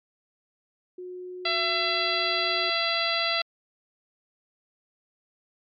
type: tone with pitch glide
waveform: sine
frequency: 363 to 365.7 Hz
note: F#4 to F#4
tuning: -33 to -20 cents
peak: -35 dBFS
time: 0.98-2.7 s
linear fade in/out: 5 ms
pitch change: +13 cents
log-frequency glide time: 1.16-2.05 s
type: harmonic tone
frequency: 673 Hz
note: E5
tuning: 36 cents sharp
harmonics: 1 / 2 / 3 / 4 / 5 / 6 / 7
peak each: -31 / -31 / -31 / -31 / -31 / -31 / -31 dBFS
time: 1.45-3.42 s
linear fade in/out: 5 ms
effects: MP3 96 kbps